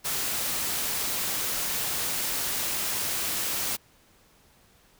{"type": "noise", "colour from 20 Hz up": "white", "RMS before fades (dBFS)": -29, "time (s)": [0.04, 3.77], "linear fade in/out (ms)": 20, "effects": ["pink hiss -60 dBFS RMS until 4.99 s"]}